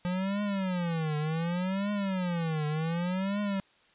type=tone with vibrato; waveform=square; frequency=176.1 Hz; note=F3; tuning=15 cents sharp; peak=-29 dBFS; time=0.05-3.6 s; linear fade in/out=0 ms; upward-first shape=triangle; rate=0.67 Hz; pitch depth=290 cents each way; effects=white hiss -63 dBFS RMS until 3.94 s + resampled to 8000 Hz